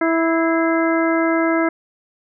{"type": "harmonic tone with a mistuned harmonic", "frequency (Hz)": 328.1, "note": "E4", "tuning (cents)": -8, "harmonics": [1, 2, 3, 4, 5, 6], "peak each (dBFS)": [-17, -21, -27, -25, -26, -27], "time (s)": [0.01, 1.69], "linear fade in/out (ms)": 5, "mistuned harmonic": 6, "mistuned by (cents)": 87, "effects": []}